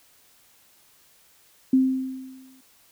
sine tone with exponential decay, 261.6 Hz, C4, in tune, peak -13 dBFS, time 1.73-2.61 s, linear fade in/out 5 ms, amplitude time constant 190 ms, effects white hiss -58 dBFS RMS until 2.91 s

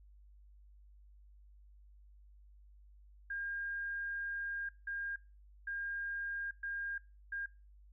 sine tone bursts at uneven times, 1612 Hz, G6, 48 cents sharp, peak -37 dBFS, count 5, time 3.3-4.69 / 4.87-5.16 / 5.67-6.51 / 6.63-6.98 / 7.32-7.46 s, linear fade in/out 5 ms, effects noise-tail reverb RT60 0.3 s tail -21 dB re dry + added 50 Hz sine -57 dBFS peak until 7.92 s

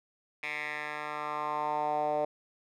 10% pulse tone with band-pass filter sweep, 150 Hz, D3, 37 cents sharp, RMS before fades -33 dBFS, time 0.43-2.25 s, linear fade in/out 2 ms, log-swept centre 2300 to 620 Hz, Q 3.7, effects none

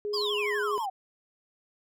sine tone, 415.3 Hz, G#4, in tune, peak -29 dBFS, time 0.05-0.78 s, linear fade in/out 0 ms
square tone with vibrato, 1046.5 Hz, C6, in tune, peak -37 dBFS, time 0.13-0.86 s, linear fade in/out 10 ms, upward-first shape sine, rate 12 Hz, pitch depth 83 cents each way
sine exponential sweep, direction down, 5140 to 733 Hz, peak -29 dBFS, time 0.13-0.9 s, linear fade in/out 10 ms
effects none

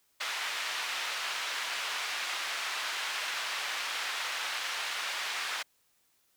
white band-pass noise, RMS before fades -35 dBFS, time 0.2-5.63 s, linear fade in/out 10 ms, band 1000 to 3200 Hz, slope 12 dB/octave, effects white hiss -71 dBFS RMS until 6.36 s

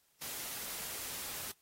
white noise, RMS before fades -42 dBFS, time 0.21-1.52 s, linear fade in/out 10 ms, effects white hiss -72 dBFS RMS until 1.61 s + AAC 48 kbps

